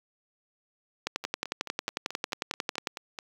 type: two click trains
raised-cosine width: 0.2 ms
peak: -20 / -11 dBFS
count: 10 / 21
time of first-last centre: 1.24-3.188 / 1.07-2.872 s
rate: 4.62 / 11.1 Hz
effects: high-pass 150 Hz 12 dB/octave + 7-bit